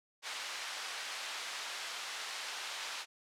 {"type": "band-pass noise", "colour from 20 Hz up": "white", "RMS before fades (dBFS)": -42, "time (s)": [0.22, 3.06], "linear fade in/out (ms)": 50, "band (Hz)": [780, 4400], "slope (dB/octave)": 12, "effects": ["low-pass 12000 Hz 12 dB/octave"]}